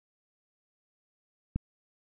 click, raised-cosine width 5 ms, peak -17 dBFS, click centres 1.56 s, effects none

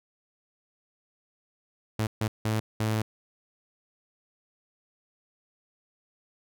sawtooth tone bursts at uneven times, 109.2 Hz, A2, 13 cents flat, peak -21 dBFS, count 4, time 1.99-2.07 / 2.21-2.28 / 2.45-2.6 / 2.8-3.02 s, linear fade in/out 5 ms, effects none

